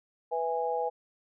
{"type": "chord", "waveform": "sine", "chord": "E major", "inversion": "second", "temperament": "just", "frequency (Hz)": [494.4, 659.3, 824.1], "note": ["B4", "E5", "G#5"], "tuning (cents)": [2, 0, -14], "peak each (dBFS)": [-31, -35, -31], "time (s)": [0.31, 0.9], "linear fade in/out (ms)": 20, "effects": []}